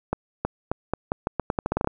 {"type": "accelerating click train", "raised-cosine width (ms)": 1, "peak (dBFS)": -9, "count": 15, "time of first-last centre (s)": [0.13, 1.874], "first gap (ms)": 320, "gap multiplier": 0.83, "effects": []}